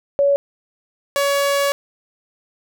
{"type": "tone pair in turn", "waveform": ["sine", "sawtooth"], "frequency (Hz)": [563, 563], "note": ["C#5", "C#5"], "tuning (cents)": [27, 27], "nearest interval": "unison", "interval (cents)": 0, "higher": "neither", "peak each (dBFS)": -12, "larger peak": "neither", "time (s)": [[0.19, 0.36], [1.16, 1.72]], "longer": "second", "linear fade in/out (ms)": 0, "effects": []}